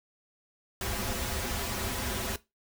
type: noise with comb filter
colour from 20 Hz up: pink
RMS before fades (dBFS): -33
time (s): 0.81-2.36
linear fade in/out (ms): 2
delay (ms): 6.6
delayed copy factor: -0.85
effects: noise-tail reverb RT60 0.2 s tail -17 dB re dry